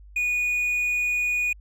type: tone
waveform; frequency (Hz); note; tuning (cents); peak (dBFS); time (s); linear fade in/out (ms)
triangle; 2460; D#7; -20; -20; 0.16-1.53; 5
effects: added 50 Hz sine -44 dBFS peak until 1.6 s

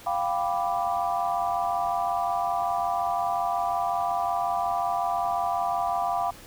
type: chord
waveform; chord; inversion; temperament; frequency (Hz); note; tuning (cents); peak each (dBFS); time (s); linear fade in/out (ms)
sine; G dominant seventh; third; equal; 698.5 / 784 / 987.8 / 1174.7; F5 / G5 / B5 / D6; 0 / 0 / 0 / 0; -27 / -29 / -31 / -32; 0.06-6.31; 10
effects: pink hiss -47 dBFS RMS until 6.46 s

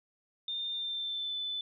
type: tone with pitch glide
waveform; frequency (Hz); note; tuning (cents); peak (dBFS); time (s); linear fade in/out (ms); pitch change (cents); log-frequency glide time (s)
sine; 3615 to 3508; A7 to A7; +46 to -6; -33; 0.48-1.61; 2; -52; 0.68-1.37
effects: none

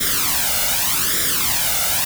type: noise with flanger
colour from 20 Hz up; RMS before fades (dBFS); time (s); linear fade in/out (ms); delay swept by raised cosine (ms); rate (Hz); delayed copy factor
white; -19; 0-2.05; 10; 0.55 to 1.42; 0.84; +0.75
effects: none

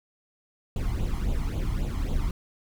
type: noise with flanger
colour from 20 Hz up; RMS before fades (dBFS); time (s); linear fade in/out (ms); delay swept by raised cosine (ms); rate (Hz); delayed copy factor
brown; -27; 0.76-2.31; 2; 0.27 to 0.98; 3.7; +0.75
effects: none

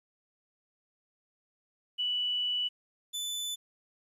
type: tone pair in turn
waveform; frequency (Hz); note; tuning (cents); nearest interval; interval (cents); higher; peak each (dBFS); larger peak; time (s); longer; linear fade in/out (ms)
sine / sawtooth; 2960 / 3502; F#7 / A7; 0 / -9; minor third; 291; second; -28 / -30; first; 1.98-2.69 / 3.13-3.56; first; 20
effects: resampled to 32000 Hz + 11-bit

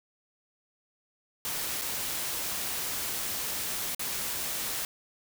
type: noise with dropouts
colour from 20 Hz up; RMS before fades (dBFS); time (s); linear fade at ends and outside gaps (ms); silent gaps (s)
white; -33; 1.45-4.85; 1; 1.813-1.818 / 3.948-3.994
effects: none

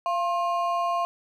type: ring-modulated tone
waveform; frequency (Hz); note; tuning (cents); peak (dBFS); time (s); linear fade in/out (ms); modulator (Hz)
triangle; 878; A5; -4; -18; 0.06-1.05; 0; 188
effects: none

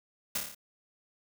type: noise with echo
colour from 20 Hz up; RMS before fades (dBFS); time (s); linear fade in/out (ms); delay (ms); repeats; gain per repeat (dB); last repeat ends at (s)
white; -31; 0.35-0.38; 5; 28; 6; -3; 0.548
effects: none

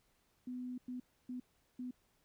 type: tone bursts at uneven times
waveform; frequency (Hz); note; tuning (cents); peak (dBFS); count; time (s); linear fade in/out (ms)
sine; 250; B3; +21; -40; 4; 0.47-0.78 / 0.88-1 / 1.29-1.4 / 1.79-1.91; 5
effects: pink hiss -75 dBFS RMS until 2.24 s

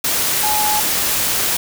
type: tone in noise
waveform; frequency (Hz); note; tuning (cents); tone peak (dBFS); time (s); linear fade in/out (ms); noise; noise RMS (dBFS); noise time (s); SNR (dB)
sine; 846; G#5; +32; -18; 0.43-0.8; 5; white; -18; 0.04-1.57; -3
effects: none

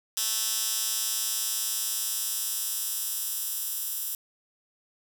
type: tone with high-pass filter sweep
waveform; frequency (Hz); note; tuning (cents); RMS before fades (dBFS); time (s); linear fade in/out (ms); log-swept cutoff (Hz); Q
10% pulse; 220; A3; 0; -30; 0.17-4.15; 2; 5700 to 11000; 0.82
effects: none

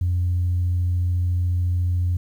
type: tone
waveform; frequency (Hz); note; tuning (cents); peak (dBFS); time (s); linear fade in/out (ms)
sine; 88.6; F2; +25; -17; 0.01-2.17; 5
effects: tanh soft clip ceiling -15 dBFS + 9-bit

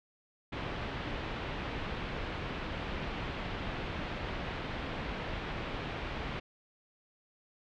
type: low-pass noise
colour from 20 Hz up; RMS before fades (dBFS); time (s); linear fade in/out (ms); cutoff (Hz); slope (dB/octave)
pink; -38; 0.52-6.4; 10; 3400; 24
effects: none

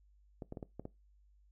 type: clicks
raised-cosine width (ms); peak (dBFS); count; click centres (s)
2; -29; 6; 0.422 / 0.524 / 0.572 / 0.628 / 0.796 / 0.854
effects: noise-tail reverb RT60 0.2 s tail -20 dB re dry + added 50 Hz sine -63 dBFS peak until 1.51 s

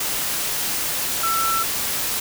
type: tone in noise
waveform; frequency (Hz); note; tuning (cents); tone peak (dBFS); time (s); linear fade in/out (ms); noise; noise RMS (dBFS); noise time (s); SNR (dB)
sine; 1337; E6; +24; -20; 1.23-1.63; 5; white; -24; 0-2.2; +1
effects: none

